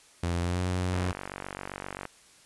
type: tone with pitch glide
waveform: sawtooth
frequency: 86.4 to 90.91 Hz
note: F2 to F#2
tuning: -18 to -30 cents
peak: -23 dBFS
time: 0.23-1.12 s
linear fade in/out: 5 ms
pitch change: +88 cents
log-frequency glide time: 0.41-0.61 s
type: click train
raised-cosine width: 0.5 ms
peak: -20 dBFS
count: 54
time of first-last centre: 0.94-2.053 s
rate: 47.6 Hz
effects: white hiss -57 dBFS RMS until 2.45 s + resampled to 24000 Hz